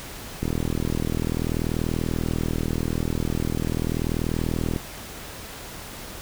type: click train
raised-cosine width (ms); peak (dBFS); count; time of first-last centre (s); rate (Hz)
3; -12; 176; 0.43-4.762; 40.4
effects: pink hiss -38 dBFS RMS until 6.21 s